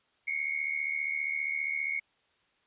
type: tone pair together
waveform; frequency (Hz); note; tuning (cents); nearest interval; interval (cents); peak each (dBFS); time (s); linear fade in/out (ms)
sine; 2159 / 2234; C#7 / C#7; -46 / +13; minor second; 59; -32 / -33; 0.27-2; 10
effects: white hiss -70 dBFS RMS until 2.66 s + resampled to 8000 Hz